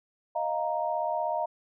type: chord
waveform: sine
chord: Eb suspended second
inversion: none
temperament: equal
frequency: 622.3 / 698.5 / 932.3 Hz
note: Eb5 / F5 / Bb5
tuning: 0 / 0 / 0 cents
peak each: -31 dBFS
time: 0.35-1.46 s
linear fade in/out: 10 ms
effects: none